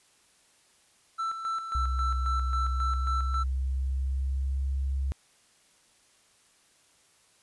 triangle tone with tremolo, 1332 Hz, E6, 18 cents sharp, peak -26 dBFS, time 1.18-3.44 s, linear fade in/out 20 ms, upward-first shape square, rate 3.7 Hz, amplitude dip 55%
sine tone with pitch glide, 64.1 to 67.6 Hz, C2 to C#2, -35 to -43 cents, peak -26 dBFS, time 1.75-5.12 s, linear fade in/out 0 ms, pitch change +92 cents, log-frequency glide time 2.54-4.7 s
effects white hiss -63 dBFS RMS until 7.42 s + resampled to 24000 Hz

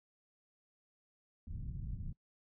pink low-pass noise, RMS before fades -42 dBFS, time 1.47-2.13 s, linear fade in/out 5 ms, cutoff 170 Hz, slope 24 dB/octave, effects noise-tail reverb RT60 0.1 s tail -24 dB re dry

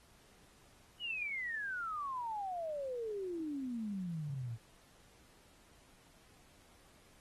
sine exponential sweep, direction down, 2986 to 110 Hz, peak -37 dBFS, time 0.99-4.58 s, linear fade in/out 50 ms, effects pink hiss -65 dBFS RMS until 7.2 s + AAC 32 kbps

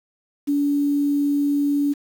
sine tone with quantisation, 286.9 Hz, D4, 40 cents flat, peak -17 dBFS, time 0.47-1.94 s, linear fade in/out 20 ms, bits 7, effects none

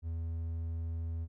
triangle tone, 82.41 Hz, E2, in tune, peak -32 dBFS, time 0.02-1.28 s, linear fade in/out 50 ms, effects none

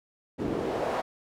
pink noise with band-pass filter sweep, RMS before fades -30 dBFS, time 0.38-1.02 s, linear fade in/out 20 ms, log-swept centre 270 to 790 Hz, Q 1.8, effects none

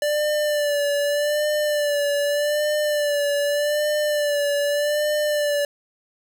square tone with vibrato, 587.3 Hz, D5, in tune, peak -20 dBFS, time 0.02-5.65 s, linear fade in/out 2 ms, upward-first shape sine, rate 0.83 Hz, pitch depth 39 cents each way, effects none

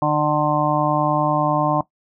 harmonic tone, 150.1 Hz, D3, 38 cents sharp, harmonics 1 / 2 / 4 / 5 / 6 / 7, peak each -23 / -23 / -23 / -23 / -23 / -23 dBFS, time 0.02-1.81 s, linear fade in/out 2 ms, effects noise-tail reverb RT60 0.1 s tail -17 dB re dry

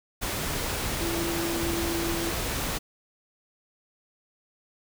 sine tone in noise, 336.8 Hz, E4, 37 cents sharp, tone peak -29 dBFS, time 1-2.31 s, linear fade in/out 20 ms, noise pink, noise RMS -30 dBFS, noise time 0.21-2.79 s, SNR -2 dB, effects none

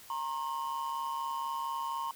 triangle ring-modulated tone, 1001 Hz, B5, 23 cents sharp, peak -28 dBFS, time 0.1-2.11 s, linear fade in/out 2 ms, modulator 72.1 Hz, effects white hiss -53 dBFS RMS until 2.15 s

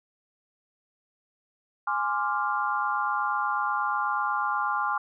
sine chord, D half-diminished seventh, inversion second, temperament equal, 830.6 / 1046.5 / 1174.7 / 1396.9 Hz, Ab5 / C6 / D6 / F6, 0 / 0 / 0 / 0 cents, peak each -30 dBFS, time 1.87-4.98 s, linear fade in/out 5 ms, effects none

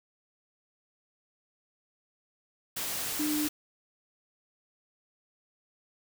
sine tone in noise, 300.3 Hz, D4, 39 cents sharp, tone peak -28 dBFS, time 3.19-3.48 s, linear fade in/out 10 ms, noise white, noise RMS -34 dBFS, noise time 2.76-3.49 s, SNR +3 dB, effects none

